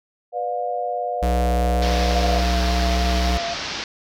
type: chord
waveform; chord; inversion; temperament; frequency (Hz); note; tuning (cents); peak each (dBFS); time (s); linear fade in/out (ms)
sine; B diminished; none; just; 493.9 / 592.7 / 711.2; B4 / D5 / F5; 0 / +16 / +31; -28 / -29 / -24; 0.32-2.43; 50
type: tone with pitch glide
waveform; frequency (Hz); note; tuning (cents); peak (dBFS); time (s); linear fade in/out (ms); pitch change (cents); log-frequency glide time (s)
square; 61.3 to 62.08; B1 to B1; -12 to +10; -19; 1.22-3.38; 10; +22; 2.1-2.88
type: low-pass noise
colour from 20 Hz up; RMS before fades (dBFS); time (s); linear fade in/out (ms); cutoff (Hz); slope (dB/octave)
white; -29; 1.82-3.84; 2; 5600; 48
type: tone with vibrato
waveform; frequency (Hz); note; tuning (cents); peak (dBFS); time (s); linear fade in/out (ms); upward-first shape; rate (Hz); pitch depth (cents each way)
sine; 691; F5; -19; -25; 2.13-3.54; 5; triangle; 3.6; 25
effects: none